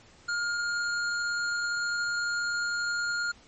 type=tone; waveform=square; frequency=1415 Hz; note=F6; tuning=22 cents sharp; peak=-28 dBFS; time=0.28-3.32 s; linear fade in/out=10 ms; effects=pink hiss -56 dBFS RMS until 3.47 s + MP3 32 kbps